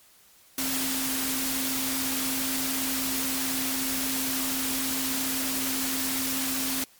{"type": "tone in noise", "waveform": "sine", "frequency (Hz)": 264.6, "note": "C4", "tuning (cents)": 20, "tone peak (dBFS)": -32, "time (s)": [0.58, 6.84], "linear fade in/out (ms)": 2, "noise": "white", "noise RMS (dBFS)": -29, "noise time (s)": [0.58, 6.84], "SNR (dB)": -6, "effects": ["white hiss -57 dBFS RMS until 6.99 s", "MP3 96 kbps"]}